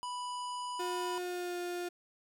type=harmonic tone; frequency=987 Hz; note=B5; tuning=1 cent flat; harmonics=1 / 3 / 5 / 7 / 9 / 10; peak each=-37 / -47 / -51 / -54 / -56 / -57 dBFS; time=0.03-1.18 s; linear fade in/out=0 ms
type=tone with pitch glide; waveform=35% pulse; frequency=359.1 to 353.1 Hz; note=F4 to F4; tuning=+48 to +19 cents; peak=-34 dBFS; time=0.79-1.89 s; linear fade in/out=10 ms; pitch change=-29 cents; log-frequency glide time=1.2-1.58 s
effects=none